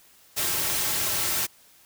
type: noise with comb filter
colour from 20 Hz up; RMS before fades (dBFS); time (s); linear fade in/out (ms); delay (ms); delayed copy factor
white; -26; 0.36-1.47; 20; 4.1; -0.5
effects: white hiss -56 dBFS RMS until 1.85 s